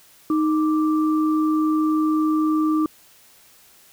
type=tone pair together; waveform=sine; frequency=311.1 / 1174.7 Hz; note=D#4 / D6; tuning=0 / 0 cents; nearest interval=octave + major seventh; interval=2300 cents; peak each=-17 / -27 dBFS; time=0.3-2.86 s; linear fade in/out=2 ms; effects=white hiss -52 dBFS RMS until 3.92 s